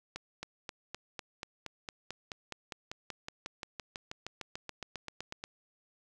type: accelerating click train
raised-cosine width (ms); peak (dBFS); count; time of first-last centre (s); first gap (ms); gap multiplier
0.2; -22; 30; 0.16-5.439; 270; 0.97
effects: none